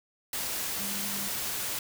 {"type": "tone in noise", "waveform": "sine", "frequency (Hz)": 200.2, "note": "G3", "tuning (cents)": 37, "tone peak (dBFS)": -40, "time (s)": [0.79, 1.28], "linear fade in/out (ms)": 2, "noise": "white", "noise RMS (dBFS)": -33, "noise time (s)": [0.33, 1.79], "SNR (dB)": -10, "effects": []}